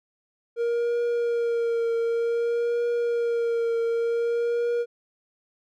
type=tone with vibrato; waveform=triangle; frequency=468.4 Hz; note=A#4; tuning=8 cents sharp; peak=-20 dBFS; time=0.56-4.86 s; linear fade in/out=50 ms; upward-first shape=triangle; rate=0.54 Hz; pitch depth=27 cents each way; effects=none